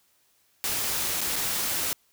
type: noise with dropouts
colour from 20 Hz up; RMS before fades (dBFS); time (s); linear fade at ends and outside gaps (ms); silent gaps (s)
white; -28; 0.64-1.93; 0; 1.207-1.214 / 1.358-1.362
effects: white hiss -66 dBFS RMS until 2.12 s